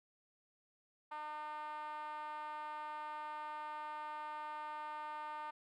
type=tone with band-pass filter; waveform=5% pulse; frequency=302.8 Hz; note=D#4; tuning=47 cents flat; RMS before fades=-45 dBFS; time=1.11-5.51 s; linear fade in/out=10 ms; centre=1000 Hz; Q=7.9; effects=none